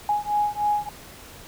sine beating tone pair, 830.6 / 833.9 Hz, G#5 / G#5, 0 / +7 cents, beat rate 3.3 Hz, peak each -24 dBFS, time 0.09-0.89 s, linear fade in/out 2 ms, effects pink hiss -44 dBFS RMS until 1.47 s

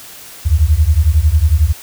sine beating tone pair, 71.7 / 82.7 Hz, D2 / E2, -41 / +6 cents, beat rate 11 Hz, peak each -11 dBFS, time 0.45-1.73 s, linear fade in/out 20 ms, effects white hiss -35 dBFS RMS until 1.82 s

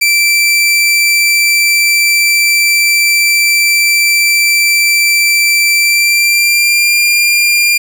sawtooth tone with pitch glide, 2339 to 2394 Hz, D7 to D7, -8 to +33 cents, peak -4 dBFS, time 0.01-7.78 s, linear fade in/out 10 ms, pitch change +41 cents, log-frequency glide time 5.75-7.02 s, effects 7-bit

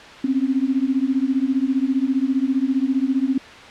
sine beating tone pair, 258.5 / 273.5 Hz, C4 / C#4, -21 / -23 cents, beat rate 15 Hz, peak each -20 dBFS, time 0.24-3.38 s, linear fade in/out 5 ms, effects white hiss -39 dBFS RMS until 3.7 s + low-pass 3000 Hz 12 dB/octave

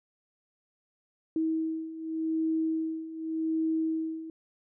sine beating tone pair, 320 / 320.86 Hz, D#4 / E4, +49 / -47 cents, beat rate 0.86 Hz, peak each -33 / -29 dBFS, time 1.36-4.3 s, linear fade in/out 2 ms, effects none

